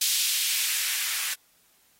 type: noise with band-pass filter sweep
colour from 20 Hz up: violet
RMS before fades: -27 dBFS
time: 0.01-1.34 s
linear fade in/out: 5 ms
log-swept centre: 3500 to 1600 Hz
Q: 1.3
effects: white hiss -63 dBFS RMS until 1.99 s + AAC 48 kbps